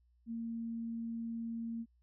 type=tone; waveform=sine; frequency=229.7 Hz; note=A#3; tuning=25 cents flat; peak=-37 dBFS; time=0.26-1.86 s; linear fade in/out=50 ms; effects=added 60 Hz sine -67 dBFS peak until 2.02 s